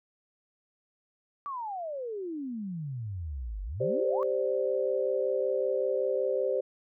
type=exponential two-way sweep; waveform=sine; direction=down then up; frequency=1174 to 46.25 to 1174 Hz; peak=-33 dBFS; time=1.46-4.23 s; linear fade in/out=0 ms; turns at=3.63 s
type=chord; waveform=sine; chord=G suspended fourth; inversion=none; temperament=just; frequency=392 / 522.7 / 588 Hz; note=G4 / C5 / D5; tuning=0 / -2 / +2 cents; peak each=-31 / -28 / -33 dBFS; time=3.8-6.61 s; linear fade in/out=10 ms
effects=none